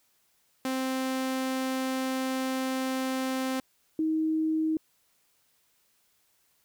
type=tone pair in turn; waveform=sawtooth / sine; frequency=261.6 / 315.9 Hz; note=C4 / D#4; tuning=0 / +26 cents; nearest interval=minor third; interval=326 cents; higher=second; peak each=-24 dBFS; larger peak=neither; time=0.65-3.6 / 3.99-4.77 s; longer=first; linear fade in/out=2 ms; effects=white hiss -69 dBFS RMS until 6.64 s